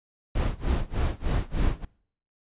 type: noise with tremolo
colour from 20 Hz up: brown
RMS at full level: -22 dBFS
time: 0.35-1.85 s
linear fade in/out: 5 ms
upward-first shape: sine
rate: 3.3 Hz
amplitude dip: 95%
effects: noise-tail reverb RT60 0.6 s tail -23 dB re dry + resampled to 8000 Hz